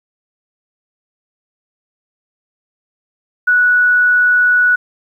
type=tone; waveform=sine; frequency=1472 Hz; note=F#6; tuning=9 cents flat; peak=-8 dBFS; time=3.47-4.76 s; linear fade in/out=10 ms; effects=8-bit